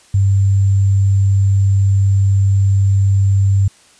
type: tone with sample-and-hold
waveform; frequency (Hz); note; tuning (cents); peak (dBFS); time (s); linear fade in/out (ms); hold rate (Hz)
sine; 98; G2; 0; -9; 0.14-3.68; 5; 7350
effects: white hiss -48 dBFS RMS until 3.99 s + resampled to 22050 Hz